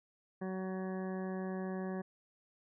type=harmonic tone; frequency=187.7 Hz; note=F#3; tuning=25 cents sharp; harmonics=1 / 2 / 3 / 4 / 5 / 6 / 8 / 9 / 10; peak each=-38 / -42 / -47 / -49 / -56 / -54 / -62 / -53 / -61 dBFS; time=0.41-2.02 s; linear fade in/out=10 ms; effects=none